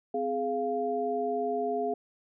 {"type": "tone cluster", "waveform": "sine", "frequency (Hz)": [256.3, 419.1, 696], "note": ["C4", "G#4", "F5"], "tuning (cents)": [-36, 16, -6], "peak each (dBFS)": [-36, -30, -31], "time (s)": [0.14, 1.94], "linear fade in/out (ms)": 5, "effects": []}